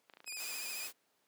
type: clicks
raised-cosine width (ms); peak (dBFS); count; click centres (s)
0.3; -38; 10; 0.098 / 0.137 / 0.171 / 0.204 / 0.244 / 0.277 / 0.324 / 0.371 / 0.403 / 0.479
type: tone with vibrato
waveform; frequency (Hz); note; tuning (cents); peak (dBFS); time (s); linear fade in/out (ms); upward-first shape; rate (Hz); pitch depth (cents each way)
15% pulse; 2476; D#7; -9; -34; 0.26-0.88; 20; sine; 14; 56
type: noise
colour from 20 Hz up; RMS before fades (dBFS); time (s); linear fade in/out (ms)
white; -45; 0.36-0.93; 50
effects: pink hiss -75 dBFS RMS until 1.27 s + high-pass 300 Hz 12 dB/octave